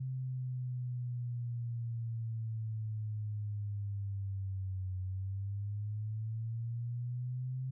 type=linear two-way sweep; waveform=sine; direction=down then up; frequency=130.81 to 92.5 to 130.81 Hz; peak=-35 dBFS; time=0-7.71 s; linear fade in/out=10 ms; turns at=4.99 s; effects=none